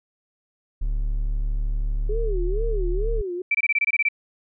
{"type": "tone", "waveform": "triangle", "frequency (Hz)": 36.36, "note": "D1", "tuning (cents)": -16, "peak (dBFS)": -19, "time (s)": [0.81, 3.22], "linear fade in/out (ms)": 10}
{"type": "tone with vibrato", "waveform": "sine", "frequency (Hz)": 402, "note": "G4", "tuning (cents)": 44, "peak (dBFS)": -26, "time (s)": [2.09, 3.42], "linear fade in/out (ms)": 5, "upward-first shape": "sine", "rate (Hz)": 2.2, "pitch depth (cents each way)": 240}
{"type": "tone bursts", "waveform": "sine", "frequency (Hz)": 2330, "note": "D7", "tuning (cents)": -14, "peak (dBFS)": -17, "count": 10, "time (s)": [3.51, 4.087], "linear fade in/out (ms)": 5, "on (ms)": 37, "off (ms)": 23}
{"effects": []}